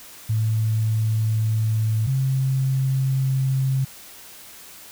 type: tone pair in turn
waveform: sine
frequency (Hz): 110 / 133.04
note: A2 / C3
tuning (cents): 0 / +29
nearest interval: minor third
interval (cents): 329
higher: second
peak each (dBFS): -18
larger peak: neither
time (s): 0.29-2.07 / 2.07-3.85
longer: neither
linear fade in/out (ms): 10
effects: white hiss -43 dBFS RMS until 4.91 s